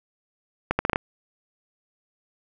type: accelerating click train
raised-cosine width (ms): 0.5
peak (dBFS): -6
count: 6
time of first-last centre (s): 0.71-0.959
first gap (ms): 80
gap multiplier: 0.76
effects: none